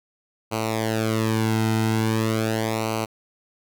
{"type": "tone with flanger", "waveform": "sawtooth", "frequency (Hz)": 110.9, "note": "A2", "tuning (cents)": 14, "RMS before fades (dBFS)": -23, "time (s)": [0.51, 3.06], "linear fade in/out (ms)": 20, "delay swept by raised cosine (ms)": [0.57, 1.77], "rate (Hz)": 0.41, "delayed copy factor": -0.85, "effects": []}